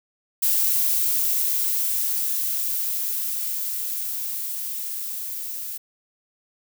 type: noise with level ramp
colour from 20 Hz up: violet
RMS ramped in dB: -20 to -32 dBFS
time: 0.42-5.78 s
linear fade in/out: 10 ms
effects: none